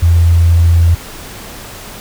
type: tone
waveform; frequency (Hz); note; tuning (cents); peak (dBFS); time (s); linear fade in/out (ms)
sine; 84.5; E2; +43; -5; 0.02-0.95; 10
effects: pink hiss -30 dBFS RMS until 2 s